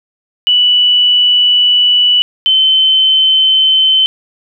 sine tone pair in turn, 2960 / 3071 Hz, F#7 / G7, 0 / -36 cents, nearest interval minor second, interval 64 cents, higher second, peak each -6 dBFS, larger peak neither, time 0.47-2.22 / 2.46-4.06 s, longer first, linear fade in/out 0 ms, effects none

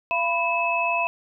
sine tone cluster, 683 / 992 / 2593 Hz, F5 / B5 / E7, -39 / +7 / -29 cents, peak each -26 / -25 / -24 dBFS, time 0.11-1.07 s, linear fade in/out 0 ms, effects none

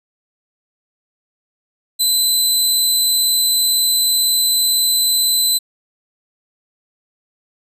20% pulse tone, 4029 Hz, B7, 34 cents sharp, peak -7 dBFS, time 1.99-5.59 s, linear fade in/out 20 ms, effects resampled to 32000 Hz

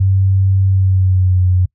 sine tone with pitch glide, 96.1 to 91.23 Hz, G2 to F#2, -34 to -24 cents, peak -9 dBFS, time 0-1.66 s, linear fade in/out 10 ms, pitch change -90 cents, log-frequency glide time 0.67-1.43 s, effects noise-tail reverb RT60 0.1 s tail -24 dB re dry

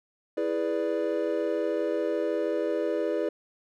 triangle chord, E dominant seventh, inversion none, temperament equal, 329.6 / 415.3 / 493.9 / 587.3 Hz, E4 / G#4 / B4 / D5, 0 / 0 / 0 / 0 cents, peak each -29 dBFS, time 0.37-3.29 s, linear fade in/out 5 ms, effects none

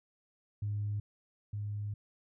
sine tone pair in turn, 103.6 / 103.6 Hz, G#2 / G#2, -4 / -4 cents, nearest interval unison, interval 0 cents, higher neither, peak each -31 / -34 dBFS, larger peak first, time 0.62-1 / 1.53-1.94 s, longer second, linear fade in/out 5 ms, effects tanh soft clip ceiling -27 dBFS

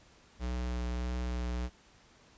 square tone with vibrato, 61.1 Hz, B1, 18 cents flat, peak -33 dBFS, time 0.39-1.7 s, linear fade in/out 50 ms, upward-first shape triangle, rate 1.6 Hz, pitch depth 16 cents each way, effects pink hiss -61 dBFS RMS until 2.37 s + resampled to 16000 Hz

